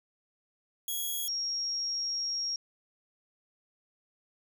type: tone pair in turn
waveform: 5% pulse / sine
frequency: 3322 / 5587 Hz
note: G#7 / F8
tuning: 0 / 0 cents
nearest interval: major sixth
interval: 900 cents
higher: second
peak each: -23 / -30 dBFS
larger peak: first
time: 0.88-1.28 / 1.28-2.56 s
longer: second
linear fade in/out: 2 ms
effects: none